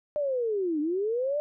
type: linear two-way sweep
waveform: sine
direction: down then up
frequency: 604 to 290 to 604 Hz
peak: -25 dBFS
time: 0.16-1.4 s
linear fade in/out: 0 ms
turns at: 0.8 s
effects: none